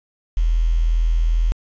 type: tone with quantisation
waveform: sine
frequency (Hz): 41.2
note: E1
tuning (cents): 0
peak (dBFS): -14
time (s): 0.37-1.52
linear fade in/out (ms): 0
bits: 7
effects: resampled to 16000 Hz